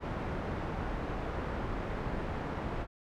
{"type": "low-pass noise", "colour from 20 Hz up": "pink", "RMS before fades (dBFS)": -36, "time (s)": [0, 2.87], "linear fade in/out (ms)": 50, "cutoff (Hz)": 1400, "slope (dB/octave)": 12, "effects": []}